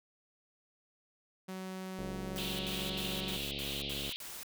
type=tone; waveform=sawtooth; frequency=187.6 Hz; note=F#3; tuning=24 cents sharp; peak=-36 dBFS; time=1.48-3.37 s; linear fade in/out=10 ms
type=click train; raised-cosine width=2 ms; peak=-30 dBFS; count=148; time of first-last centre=1.99-4.093 s; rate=69.9 Hz
type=noise bursts; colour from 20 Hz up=white; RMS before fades=-45 dBFS; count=7; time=2.36-4.432 s; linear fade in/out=0 ms; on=230 ms; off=77 ms
type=band-pass noise; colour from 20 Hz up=pink; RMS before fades=-41 dBFS; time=2.38-4.16 s; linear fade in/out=0 ms; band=2700 to 4000 Hz; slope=48 dB/octave
effects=none